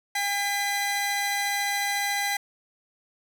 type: tone pair together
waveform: sawtooth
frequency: 806 / 2008 Hz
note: G5 / B6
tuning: +48 / +28 cents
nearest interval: octave + major third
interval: 1580 cents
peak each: -24 dBFS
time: 0.15-2.37 s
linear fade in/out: 5 ms
effects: none